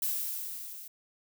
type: noise with level ramp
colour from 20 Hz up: violet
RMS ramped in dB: -30 to -46 dBFS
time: 0.02-0.88 s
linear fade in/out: 5 ms
effects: none